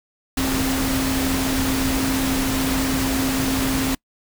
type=tone in noise; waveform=sine; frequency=265.3 Hz; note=C4; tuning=24 cents sharp; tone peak=-21 dBFS; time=0.37-3.95 s; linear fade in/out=5 ms; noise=pink; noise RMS=-24 dBFS; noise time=0.37-3.95 s; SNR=0 dB; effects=noise-tail reverb RT60 0.1 s tail -26 dB re dry